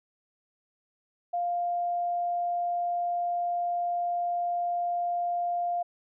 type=tone; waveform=sine; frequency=700 Hz; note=F5; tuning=4 cents sharp; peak=-26 dBFS; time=1.33-5.83 s; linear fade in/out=10 ms; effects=none